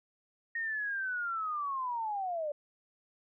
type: linear sweep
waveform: sine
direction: down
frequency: 1864.7 to 573 Hz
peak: -32 dBFS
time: 0.55-2.52 s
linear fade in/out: 5 ms
effects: none